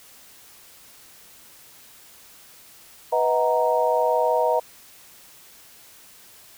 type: chord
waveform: sine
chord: B major seventh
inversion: none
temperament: equal with one note detuned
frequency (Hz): 493.9 / 635 / 740 / 932.3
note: B4 / D#5 / F#5 / A#5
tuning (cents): 0 / +35 / 0 / 0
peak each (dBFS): -23 / -22 / -27 / -23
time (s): 3.12-4.6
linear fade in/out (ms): 10
effects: white hiss -49 dBFS RMS until 6.57 s